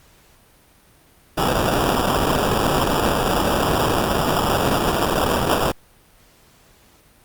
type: noise with sample-and-hold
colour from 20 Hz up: blue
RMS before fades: -19 dBFS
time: 1.37-5.72 s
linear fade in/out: 10 ms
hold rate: 2100 Hz
effects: pink hiss -53 dBFS RMS until 7.24 s + Opus 48 kbps